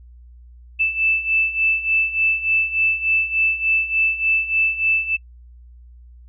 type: beating tone pair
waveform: sine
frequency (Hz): 2637 / 2640.4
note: E7 / E7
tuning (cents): 0 / +2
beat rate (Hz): 3.4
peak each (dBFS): -22 / -18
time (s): 0.79-5.17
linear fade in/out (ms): 20
effects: noise-tail reverb RT60 0.1 s tail -24 dB re dry + added 60 Hz sine -41 dBFS peak until 6.28 s